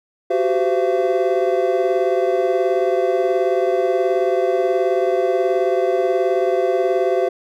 triangle tone cluster, 369.6 / 388.2 / 514 / 679 Hz, F#4 / G4 / C5 / F5, -2 / -17 / -31 / -49 cents, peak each -19 dBFS, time 0.3-7.29 s, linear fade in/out 10 ms, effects none

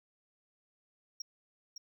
triangle tone with echo, 5588 Hz, F8, in tune, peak -36 dBFS, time 1.2-1.22 s, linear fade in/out 5 ms, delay 560 ms, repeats 1, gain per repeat -6 dB, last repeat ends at 1.78 s, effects none

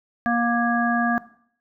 harmonic tone, 236.3 Hz, A#3, 24 cents sharp, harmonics 1 / 3 / 5 / 7, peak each -22 / -24 / -28 / -25 dBFS, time 0.26-1.18 s, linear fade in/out 0 ms, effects noise-tail reverb RT60 0.6 s tail -17 dB re dry

